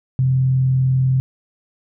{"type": "tone with frequency modulation", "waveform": "sine", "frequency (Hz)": 130.6, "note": "C3", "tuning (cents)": -3, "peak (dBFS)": -13, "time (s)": [0.19, 1.2], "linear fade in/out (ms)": 0, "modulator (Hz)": 40.2, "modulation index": 0.23, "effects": []}